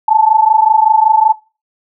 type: tone pair together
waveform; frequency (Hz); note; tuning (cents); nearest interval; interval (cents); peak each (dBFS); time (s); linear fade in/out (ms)
sine; 862.7 / 888; A5 / A5; -34 / +16; minor second; 50; -10; 0.08-1.33; 5
effects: noise-tail reverb RT60 0.3 s tail -19 dB re dry